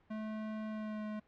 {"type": "tone with pitch glide", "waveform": "square", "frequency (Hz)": [216.6, 213.2], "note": ["A3", "G#3"], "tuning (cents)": [-27, 46], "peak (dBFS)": -39, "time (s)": [0.1, 1.2], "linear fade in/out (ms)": 10, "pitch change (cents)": -27, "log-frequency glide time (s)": [0.69, 1.04], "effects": ["pink hiss -69 dBFS RMS until 1.27 s", "low-pass 2000 Hz 12 dB/octave"]}